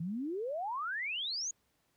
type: exponential sweep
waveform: sine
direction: up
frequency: 156.3 to 6850 Hz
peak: -34 dBFS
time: 0-1.51 s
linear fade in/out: 5 ms
effects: pink hiss -75 dBFS RMS until 1.96 s + high-pass 60 Hz 12 dB/octave